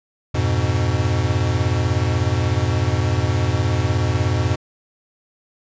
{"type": "chord", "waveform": "square", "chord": "F diminished", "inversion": "none", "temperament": "equal", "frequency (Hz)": [87.31, 103.83, 123.47], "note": ["F2", "Ab2", "Cb3"], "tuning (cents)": [0, 0, 0], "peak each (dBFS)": -22, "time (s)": [0.34, 4.56], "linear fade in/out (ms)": 10, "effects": ["resampled to 16000 Hz"]}